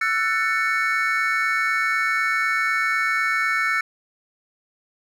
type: chord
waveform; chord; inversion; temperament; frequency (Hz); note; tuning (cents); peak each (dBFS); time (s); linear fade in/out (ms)
triangle; F# minor seventh; third; just; 1332 / 1480 / 1776 / 2220; E6 / F#6 / A6 / C#7; +18 / 0 / +16 / +2; -23 / -25 / -23 / -22; 0.01-3.81; 5
effects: none